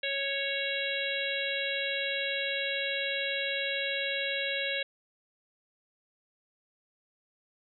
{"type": "harmonic tone", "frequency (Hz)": 553, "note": "C#5", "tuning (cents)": -4, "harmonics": [1, 3, 4, 5, 6, 7], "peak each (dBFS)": [-36, -36, -36, -36, -38, -37], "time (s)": [0.03, 4.83], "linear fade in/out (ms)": 5, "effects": []}